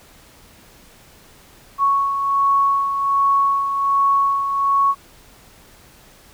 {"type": "beating tone pair", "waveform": "sine", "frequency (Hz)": [1108.7, 1110], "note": ["C#6", "C#6"], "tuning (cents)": [0, 2], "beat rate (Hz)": 1.3, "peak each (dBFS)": [-15, -24], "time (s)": [1.78, 4.95], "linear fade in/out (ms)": 50, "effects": ["pink hiss -48 dBFS RMS until 6.33 s"]}